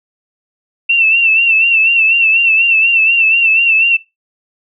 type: tone with vibrato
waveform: sine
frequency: 2690 Hz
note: E7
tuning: 34 cents sharp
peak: -7 dBFS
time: 0.89-3.97 s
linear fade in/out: 10 ms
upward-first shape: sine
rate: 4.1 Hz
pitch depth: 58 cents each way
effects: noise-tail reverb RT60 0.2 s tail -18 dB re dry